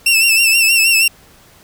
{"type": "tone with vibrato", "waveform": "sawtooth", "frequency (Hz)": 2683, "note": "E7", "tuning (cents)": 30, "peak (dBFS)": -6, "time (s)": [0.06, 1.08], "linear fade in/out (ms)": 5, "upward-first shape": "sine", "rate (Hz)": 6.3, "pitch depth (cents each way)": 56, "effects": ["pink hiss -46 dBFS RMS until 1.63 s"]}